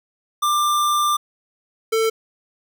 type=tone pair in turn; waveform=square; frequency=1188 / 446.2 Hz; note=D6 / A4; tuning=+20 / +24 cents; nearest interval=octave + perfect fourth; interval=1696 cents; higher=first; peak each=-17 dBFS; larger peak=neither; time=0.42-1.17 / 1.92-2.1 s; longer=first; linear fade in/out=10 ms; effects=none